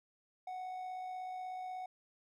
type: tone with amplitude modulation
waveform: triangle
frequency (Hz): 740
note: F#5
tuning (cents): 0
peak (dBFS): -37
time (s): 0.47-1.86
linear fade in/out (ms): 5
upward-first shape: sine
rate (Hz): 56.4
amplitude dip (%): 30
effects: none